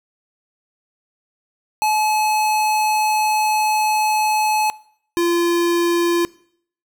square tone pair in turn, 857 / 343.6 Hz, A5 / F4, -46 / -28 cents, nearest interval octave + major third, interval 1582 cents, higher first, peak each -16 dBFS, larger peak neither, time 1.82-4.7 / 5.17-6.25 s, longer first, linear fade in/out 0 ms, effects noise-tail reverb RT60 0.6 s tail -21 dB re dry

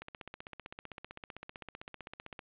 click train, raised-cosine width 0.3 ms, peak -27 dBFS, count 38, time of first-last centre 0.02-2.392 s, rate 15.6 Hz, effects resampled to 8000 Hz + 9-bit

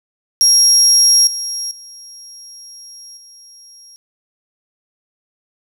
35% pulse tone with level steps, 5600 Hz, F8, 4 cents sharp, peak -5 / -18 / -32 / -37 dBFS, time 0.41-3.96 s, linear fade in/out 0 ms, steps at 1.27 / 1.71 / 3.17 s, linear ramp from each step 2 ms, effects none

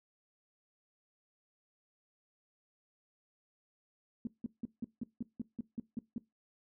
sine tone bursts, 232 Hz, A#3, 8 cents flat, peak -34 dBFS, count 11, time 4.25-6.181 s, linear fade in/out 2 ms, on 21 ms, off 170 ms, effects noise-tail reverb RT60 0.2 s tail -20 dB re dry

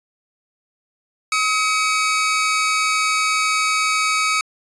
sawtooth tone pair together, 1272 / 2266 Hz, D#6 / C#7, +38 / +37 cents, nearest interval minor seventh, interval 999 cents, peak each -15 / -17 dBFS, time 1.32-4.41 s, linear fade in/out 2 ms, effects resampled to 22050 Hz

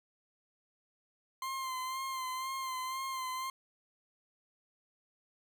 40% pulse tone with vibrato, 1046.5 Hz, C6, in tune, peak -35 dBFS, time 1.42-3.5 s, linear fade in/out 2 ms, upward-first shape sine, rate 2 Hz, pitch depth 36 cents each way, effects 12-bit

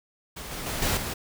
pink noise with level steps, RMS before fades -38 / -35 / -31 / -25 / -32 dBFS, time 0.36-1.14 s, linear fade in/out 10 ms, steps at 0.51 / 0.66 / 0.82 / 0.97 s, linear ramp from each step 2 ms, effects none

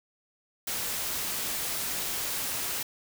white noise, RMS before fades -32 dBFS, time 0.67-2.83 s, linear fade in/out 5 ms, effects none

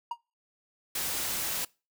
triangle tone with exponential decay, 946 Hz, A#5, 25 cents sharp, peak -25 dBFS, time 0.11-0.18 s, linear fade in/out 5 ms, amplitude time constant 15 ms
white noise, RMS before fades -32 dBFS, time 0.95-1.65 s, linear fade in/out 5 ms
effects noise-tail reverb RT60 0.3 s tail -24 dB re dry

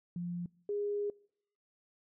sine tone pair in turn, 174.61 / 410.4 Hz, F3 / G#4, 0 / -21 cents, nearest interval octave + minor third, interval 1479 cents, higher second, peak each -35 / -32 dBFS, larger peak second, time 0.16-0.46 / 0.69-1.1 s, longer second, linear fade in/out 2 ms, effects noise-tail reverb RT60 0.7 s tail -25 dB re dry

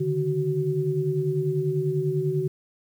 sine tone cluster, 142 / 152.1 / 374.6 Hz, C#3 / D#3 / F#4, +42 / -39 / +21 cents, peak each -28 / -27 / -25 dBFS, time 0-2.48 s, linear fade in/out 10 ms, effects 9-bit

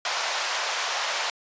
pink band-pass noise, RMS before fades -28 dBFS, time 0.05-1.3 s, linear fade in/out 2 ms, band 680 to 6700 Hz, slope 24 dB/octave, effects resampled to 16000 Hz

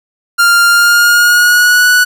45% pulse tone with pitch glide, 1396.9 to 1475.7 Hz, F6 to F#6, 0 to -5 cents, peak -5 dBFS, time 0.38-2.05 s, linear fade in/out 20 ms, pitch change +95 cents, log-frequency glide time 0.69-1.88 s, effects none

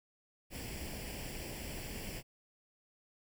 pink noise with comb filter, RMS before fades -43 dBFS, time 0.5-2.23 s, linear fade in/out 50 ms, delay 0.39 ms, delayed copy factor +0.7, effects none

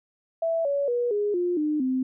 sine tone with pitch steps, 660 / 564.7 / 483.1 / 413.4 / 353.7 / 302.6 / 258.9 Hz, E5 / C#5 / B4 / G#4 / F4 / D#4 / C4, +2 / +32 / -38 / -8 / +22 / -48 / -18 cents, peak -22 dBFS, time 0.42-2.03 s, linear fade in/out 5 ms, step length 230 ms, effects none

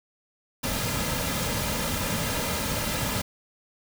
pink noise with comb filter, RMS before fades -28 dBFS, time 0.63-3.22 s, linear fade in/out 10 ms, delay 2.7 ms, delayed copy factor -0.55, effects none

